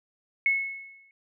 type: tone with exponential decay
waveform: sine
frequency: 2191 Hz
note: C#7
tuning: 21 cents flat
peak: -18 dBFS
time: 0.46-1.11 s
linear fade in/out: 1 ms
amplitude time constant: 140 ms
effects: none